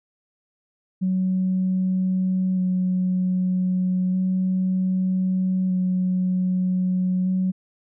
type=tone with vibrato; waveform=sine; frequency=185 Hz; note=F#3; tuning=in tune; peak=-18 dBFS; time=1.01-7.52 s; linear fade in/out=20 ms; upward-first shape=square; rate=0.32 Hz; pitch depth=11 cents each way; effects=tanh soft clip ceiling -14 dBFS